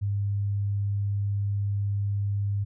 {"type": "tone", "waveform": "sine", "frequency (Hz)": 100.9, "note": "G#2", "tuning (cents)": -49, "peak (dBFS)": -24, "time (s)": [0.01, 2.65], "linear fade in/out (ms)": 20, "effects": []}